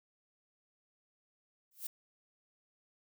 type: noise with exponential growth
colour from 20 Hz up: violet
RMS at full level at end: -35 dBFS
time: 1.71-1.87 s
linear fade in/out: 5 ms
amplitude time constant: 33 ms
effects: none